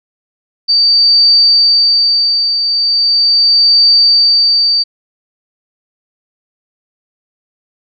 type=tone with tremolo; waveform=sine; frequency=4621 Hz; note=D8; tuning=29 cents flat; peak=-4 dBFS; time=0.68-4.84 s; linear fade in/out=20 ms; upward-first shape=triangle; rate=0.39 Hz; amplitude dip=55%; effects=none